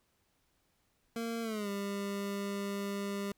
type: tone with pitch glide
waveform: 25% pulse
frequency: 230 to 200.2 Hz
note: A#3 to G3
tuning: -23 to +37 cents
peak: -31 dBFS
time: 1.16-3.32 s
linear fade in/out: 2 ms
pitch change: -240 cents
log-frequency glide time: 1.42-1.69 s
effects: pink hiss -75 dBFS RMS until 3.37 s